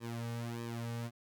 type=tone with flanger; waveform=sawtooth; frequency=117.2 Hz; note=A#2; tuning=10 cents sharp; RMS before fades=-40 dBFS; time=0-1.11 s; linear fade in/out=50 ms; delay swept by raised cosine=1.4 to 3 ms; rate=1.6 Hz; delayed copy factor=-0.95; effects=none